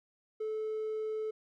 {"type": "tone", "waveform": "triangle", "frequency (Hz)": 434.5, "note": "A4", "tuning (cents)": -22, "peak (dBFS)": -30, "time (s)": [0.4, 1.31], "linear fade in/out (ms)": 10, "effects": ["tanh soft clip ceiling -28 dBFS"]}